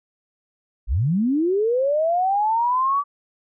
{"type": "linear sweep", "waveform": "sine", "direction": "up", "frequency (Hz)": [41.28, 1158], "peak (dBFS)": -17, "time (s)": [0.87, 3.04], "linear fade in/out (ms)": 50, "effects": []}